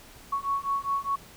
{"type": "beating tone pair", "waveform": "sine", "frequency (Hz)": [1108.7, 1113.6], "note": ["C#6", "C#6"], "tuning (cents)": [0, 8], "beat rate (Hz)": 4.9, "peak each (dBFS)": [-29, -29], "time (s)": [0.32, 1.16], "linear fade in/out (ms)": 10, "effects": ["pink hiss -50 dBFS RMS until 1.36 s"]}